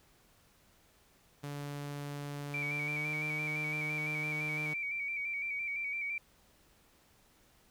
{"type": "tone with pitch glide", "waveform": "sawtooth", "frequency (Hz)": [143.9, 152.46], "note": ["D3", "D#3"], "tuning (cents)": [-35, -35], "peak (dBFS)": -35, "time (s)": [1.43, 4.74], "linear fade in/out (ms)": 10, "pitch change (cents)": 100, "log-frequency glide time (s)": [2.54, 3.14]}
{"type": "tone with vibrato", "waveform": "sine", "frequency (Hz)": 2301, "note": "D7", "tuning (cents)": -36, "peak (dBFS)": -34, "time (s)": [2.54, 6.18], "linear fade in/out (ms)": 2, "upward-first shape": "square", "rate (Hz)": 5.9, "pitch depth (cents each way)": 37}
{"effects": ["pink hiss -66 dBFS RMS until 7.7 s"]}